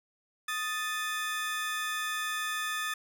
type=tone pair together; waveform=30% pulse; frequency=1246.6 / 1760 Hz; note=D#6 / A6; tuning=+3 / 0 cents; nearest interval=tritone; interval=597 cents; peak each=-32 / -31 dBFS; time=0.48-2.94 s; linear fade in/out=5 ms; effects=none